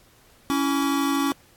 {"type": "tone cluster", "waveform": "square", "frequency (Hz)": [278.4, 330.7, 1135], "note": ["C#4", "E4", "C#6"], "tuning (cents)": [8, 6, 41], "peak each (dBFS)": [-23, -29, -29], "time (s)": [0.5, 1.32], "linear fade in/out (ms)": 0, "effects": ["pink hiss -56 dBFS RMS until 1.56 s", "AAC 64 kbps"]}